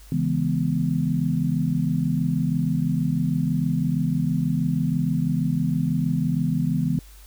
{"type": "chord", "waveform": "sine", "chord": "C# minor seventh", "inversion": "none", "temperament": "equal", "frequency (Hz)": [138.59, 164.81, 207.7, 246.9], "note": ["C#3", "E3", "G#3", "B3"], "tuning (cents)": [0, 0, 0, 0], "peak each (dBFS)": [-26, -23, -29, -26], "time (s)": [0.12, 6.99], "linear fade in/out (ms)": 2, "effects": ["added 50 Hz sine -44 dBFS peak until 7.26 s", "white hiss -52 dBFS RMS until 7.26 s"]}